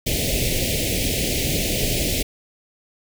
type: band-stop noise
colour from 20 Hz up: pink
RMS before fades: -22 dBFS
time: 0.06-2.23 s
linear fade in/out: 10 ms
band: 650 to 2100 Hz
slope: 48 dB/octave
effects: none